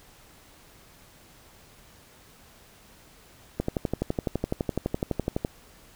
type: click train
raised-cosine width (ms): 2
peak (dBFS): -12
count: 23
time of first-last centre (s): 3.6-5.449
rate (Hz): 11.9
effects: pink hiss -54 dBFS RMS until 5.95 s